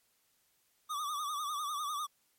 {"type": "tone with vibrato", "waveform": "square", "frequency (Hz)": 1188, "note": "D6", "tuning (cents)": 20, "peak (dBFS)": -35, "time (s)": [0.89, 2.07], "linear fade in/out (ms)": 20, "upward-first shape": "triangle", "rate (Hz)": 10, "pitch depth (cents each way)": 110, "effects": ["white hiss -73 dBFS RMS until 2.38 s", "MP3 64 kbps"]}